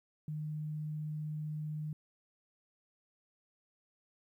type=tone; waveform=sine; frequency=152.6 Hz; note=D#3; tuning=33 cents flat; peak=-36 dBFS; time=0.28-1.93 s; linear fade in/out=2 ms; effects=12-bit